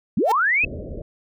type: linear sweep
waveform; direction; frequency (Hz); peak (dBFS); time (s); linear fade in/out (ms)
sine; up; 147.6 to 2632; -16; 0.17-0.65; 5
type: tone with exponential growth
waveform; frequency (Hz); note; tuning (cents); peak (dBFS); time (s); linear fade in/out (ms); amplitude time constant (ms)
sawtooth; 450; A4; +39; -16; 0.24-0.32; 5; 17
type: low-pass noise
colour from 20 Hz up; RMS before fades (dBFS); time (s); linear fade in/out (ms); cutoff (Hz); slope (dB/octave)
pink; -32; 0.63-1.02; 2; 640; 96
effects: none